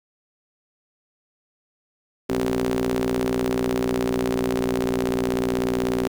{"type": "ring-modulated tone", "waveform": "sawtooth", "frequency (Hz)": 60.2, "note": "B1", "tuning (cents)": -44, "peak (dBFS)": -14, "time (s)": [2.29, 6.08], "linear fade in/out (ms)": 10, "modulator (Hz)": 323, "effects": ["8-bit"]}